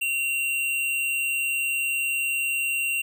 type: tone with amplitude modulation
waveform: square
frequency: 2750 Hz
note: F7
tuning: 27 cents flat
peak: -22 dBFS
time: 0.01-3.02 s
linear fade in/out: 10 ms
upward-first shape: sine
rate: 140 Hz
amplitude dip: 45%
effects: none